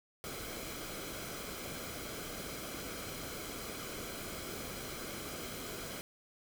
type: noise with comb filter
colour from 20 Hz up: pink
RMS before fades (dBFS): -43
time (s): 0.24-6.01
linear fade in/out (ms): 0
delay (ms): 1.1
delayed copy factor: -0.55
effects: none